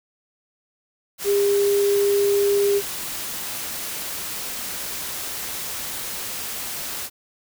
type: tone in noise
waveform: sine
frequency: 403.3 Hz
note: G4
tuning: 49 cents sharp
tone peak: -16 dBFS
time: 1.24-2.82 s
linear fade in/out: 50 ms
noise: white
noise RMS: -30 dBFS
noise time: 1.18-7.1 s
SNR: +11 dB
effects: none